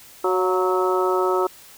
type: harmonic tone with a mistuned harmonic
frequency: 185 Hz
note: F#3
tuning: in tune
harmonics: 2 / 3 / 4 / 5 / 6 / 7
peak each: -20 / -27 / -29 / -26 / -31 / -25 dBFS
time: 0.24-1.47 s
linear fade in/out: 5 ms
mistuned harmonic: 4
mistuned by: -46 cents
effects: white hiss -46 dBFS RMS until 1.77 s